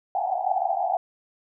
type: band-pass noise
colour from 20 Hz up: white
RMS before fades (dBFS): -25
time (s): 0.15-0.97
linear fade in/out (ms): 2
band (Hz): 690 to 800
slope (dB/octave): 96
effects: none